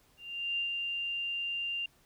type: tone with ADSR envelope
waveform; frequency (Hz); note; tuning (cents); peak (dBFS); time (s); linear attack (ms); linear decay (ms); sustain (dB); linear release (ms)
sine; 2789; F7; -3; -29; 0.17-1.86; 410; 110; -3; 4
effects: pink hiss -66 dBFS RMS until 2.05 s